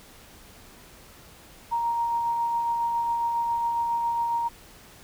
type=tone with tremolo; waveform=sine; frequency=935 Hz; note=A#5; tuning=5 cents sharp; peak=-22 dBFS; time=1.71-4.49 s; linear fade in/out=20 ms; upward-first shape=sine; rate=7.3 Hz; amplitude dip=25%; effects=pink hiss -50 dBFS RMS until 5.03 s